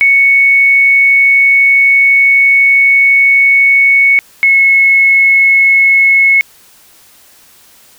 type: tone pair in turn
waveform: sine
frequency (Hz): 2217 / 2188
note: C#7 / C#7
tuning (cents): 0 / -23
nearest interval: unison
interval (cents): 23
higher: first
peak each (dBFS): -4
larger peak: neither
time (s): 0.01-4.19 / 4.43-6.41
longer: first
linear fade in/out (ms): 0
effects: white hiss -43 dBFS RMS until 7.98 s